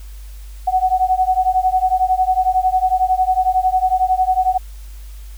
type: beating tone pair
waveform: sine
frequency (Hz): 740 / 751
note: F#5 / F#5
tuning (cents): 0 / +26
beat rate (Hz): 11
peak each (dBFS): -16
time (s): 0.67-4.58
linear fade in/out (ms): 10
effects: added 50 Hz sine -31 dBFS peak until 5.37 s + white hiss -48 dBFS RMS until 5.37 s